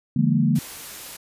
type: chord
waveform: sine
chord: Bb dominant seventh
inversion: first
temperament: equal with one note detuned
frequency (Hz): 146.83 / 170.72 / 207.7 / 233.1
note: D3 / F3 / Ab3 / Bb3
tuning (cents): 0 / -39 / 0 / 0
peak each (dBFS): -21 / -23 / -23 / -21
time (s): 0.16-0.59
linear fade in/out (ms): 5
type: noise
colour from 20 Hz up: white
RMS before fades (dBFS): -37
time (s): 0.55-1.17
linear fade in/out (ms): 10
effects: resampled to 32000 Hz